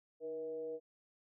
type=tone with frequency modulation; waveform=sine; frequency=478 Hz; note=A#4; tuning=43 cents sharp; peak=-39 dBFS; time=0.2-0.8 s; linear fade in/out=50 ms; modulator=167 Hz; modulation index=0.46; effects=none